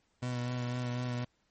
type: tone with vibrato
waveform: 30% pulse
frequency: 123.3 Hz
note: B2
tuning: 2 cents flat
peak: -30 dBFS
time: 0.22-1.25 s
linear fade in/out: 10 ms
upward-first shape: sine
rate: 4 Hz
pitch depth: 22 cents each way
effects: pink hiss -74 dBFS RMS until 1.5 s + MP3 32 kbps